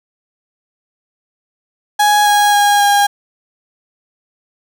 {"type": "tone with pitch steps", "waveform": "35% pulse", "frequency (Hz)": [832, 825.3, 818.7, 812.1], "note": ["G#5", "G#5", "G#5", "G#5"], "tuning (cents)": [3, -11, -25, -39], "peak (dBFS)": -7, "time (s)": [1.99, 3.07], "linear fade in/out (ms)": 10, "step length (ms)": 270, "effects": []}